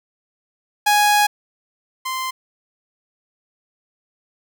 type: tone pair in turn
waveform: sawtooth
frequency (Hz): 830.6 / 1040.5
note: G#5 / C6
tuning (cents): 0 / -10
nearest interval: major third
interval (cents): 390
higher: second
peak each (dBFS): -9 / -19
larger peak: first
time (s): 0.86-1.27 / 2.05-2.31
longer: first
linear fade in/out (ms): 10
effects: none